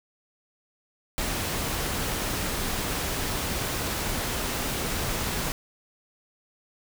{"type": "noise", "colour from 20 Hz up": "pink", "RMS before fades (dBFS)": -29, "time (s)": [1.18, 5.52], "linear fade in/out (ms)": 0, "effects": []}